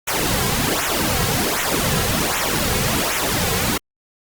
pink noise with flanger, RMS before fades -20 dBFS, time 0.07-3.78 s, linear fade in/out 10 ms, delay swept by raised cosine 0.21 to 3.41 ms, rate 1.3 Hz, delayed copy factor -0.75, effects Opus 48 kbps

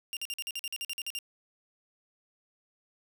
sawtooth tone bursts, 2794 Hz, F7, in tune, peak -30 dBFS, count 13, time 0.13-1.188 s, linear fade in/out 0 ms, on 38 ms, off 47 ms, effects none

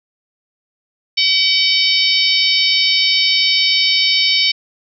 harmonic tone with a mistuned harmonic, 761 Hz, F#5, 48 cents sharp, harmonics 3 / 4 / 5 / 6 / 7, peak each -18 / -18 / -18 / -18 / -18 dBFS, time 1.17-4.52 s, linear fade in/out 10 ms, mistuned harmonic 5, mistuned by -22 cents, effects none

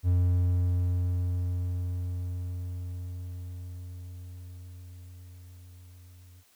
triangle tone with level ramp, 89.3 Hz, F2, 39 cents sharp, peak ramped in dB -18 to -48 dBFS, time 0.03-6.44 s, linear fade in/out 50 ms, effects white hiss -63 dBFS RMS until 6.55 s

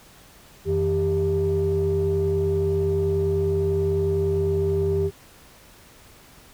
sine tone cluster, 87.7 / 158.7 / 395.2 Hz, F2 / D#3 / G4, +8 / +35 / +14 cents, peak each -24 / -27 / -20 dBFS, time 0.65-5.11 s, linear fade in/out 50 ms, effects tanh soft clip ceiling -14 dBFS + pink hiss -50 dBFS RMS until 6.53 s

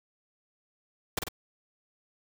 pink noise with echo, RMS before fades -29 dBFS, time 1.17-1.19 s, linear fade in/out 5 ms, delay 48 ms, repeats 2, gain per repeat -4 dB, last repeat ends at 1.286 s, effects none

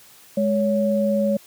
sine tone pair together, 208.6 / 560 Hz, G#3 / C#5, +8 / +18 cents, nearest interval octave + perfect fourth, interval 1710 cents, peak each -20 dBFS, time 0.37-1.37 s, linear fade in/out 5 ms, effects white hiss -49 dBFS RMS until 1.46 s + high-pass 60 Hz 12 dB/octave

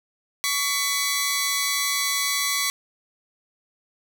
10% pulse tone pair together, 1125.4 / 2007 Hz, C#6 / B6, +26 / +27 cents, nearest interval minor seventh, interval 1001 cents, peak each -17 / -15 dBFS, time 0.44-2.7 s, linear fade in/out 0 ms, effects none

